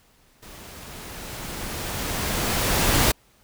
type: noise with level ramp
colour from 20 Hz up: pink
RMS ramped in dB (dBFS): -44 to -18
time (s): 0.42-3.12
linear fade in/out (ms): 10
effects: pink hiss -59 dBFS RMS until 3.43 s